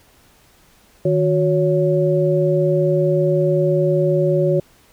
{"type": "tone cluster", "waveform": "sine", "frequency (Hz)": [155.5, 365.3, 560], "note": ["D#3", "F#4", "C#5"], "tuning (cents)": [-1, -22, 18], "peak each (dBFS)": -18, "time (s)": [1.05, 4.6], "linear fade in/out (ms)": 5, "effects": ["pink hiss -53 dBFS RMS until 4.92 s"]}